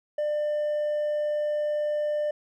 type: tone with hard clipping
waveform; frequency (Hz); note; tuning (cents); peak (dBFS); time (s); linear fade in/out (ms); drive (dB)
sine; 597; D5; +28; -25; 0.18-2.31; 5; 2
effects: none